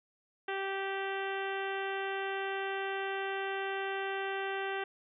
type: harmonic tone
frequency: 389.6 Hz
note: G4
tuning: 11 cents flat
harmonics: 1 / 2 / 3 / 4 / 5 / 6 / 7 / 8 / 9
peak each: -37 / -39 / -45 / -40 / -43 / -50 / -46 / -49 / -55 dBFS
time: 0.48-4.84 s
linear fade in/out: 5 ms
effects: none